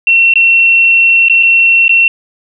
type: tone with dropouts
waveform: sine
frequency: 2716 Hz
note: F7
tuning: 49 cents flat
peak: -4 dBFS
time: 0.07-2.08 s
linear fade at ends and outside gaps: 2 ms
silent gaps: 0.338-0.356 / 1.285-1.297 / 1.428-1.432 / 1.881-1.893 s
effects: none